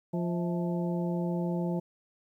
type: harmonic tone with a mistuned harmonic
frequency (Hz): 174.1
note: F3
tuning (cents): -5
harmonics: 1 / 2 / 3 / 4 / 5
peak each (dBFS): -29 / -35 / -39 / -41 / -43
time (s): 0.13-1.8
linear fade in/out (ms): 10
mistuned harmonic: 4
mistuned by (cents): -110
effects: 11-bit